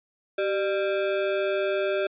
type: ring-modulated tone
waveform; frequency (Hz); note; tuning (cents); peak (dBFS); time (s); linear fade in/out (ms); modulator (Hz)
square; 493.9; B4; 0; -21; 0.38-2.07; 5; 107
effects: resampled to 8000 Hz